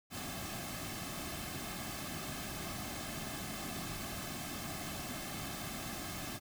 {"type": "noise with comb filter", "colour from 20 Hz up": "pink", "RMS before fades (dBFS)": -42, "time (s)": [0.1, 6.4], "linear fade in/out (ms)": 50, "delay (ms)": 2.1, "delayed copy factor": -0.65, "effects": []}